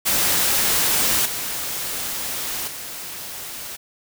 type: noise with level steps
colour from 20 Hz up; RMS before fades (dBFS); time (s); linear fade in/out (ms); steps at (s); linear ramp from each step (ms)
white; -19 / -27 / -33; 0.05-3.77; 20; 1.25 / 2.67; 10
effects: none